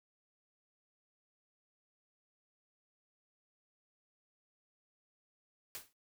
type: noise with exponential decay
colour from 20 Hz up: white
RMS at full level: -41 dBFS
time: 5.75-5.93 s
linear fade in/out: 0 ms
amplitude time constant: 37 ms
effects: noise-tail reverb RT60 0.2 s tail -26 dB re dry